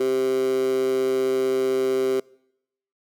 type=tone with high-pass filter; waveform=15% pulse; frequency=130.81 Hz; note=C3; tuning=in tune; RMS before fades=-22 dBFS; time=0-2.2 s; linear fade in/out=5 ms; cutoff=360 Hz; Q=8.6; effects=noise-tail reverb RT60 0.8 s tail -25 dB re dry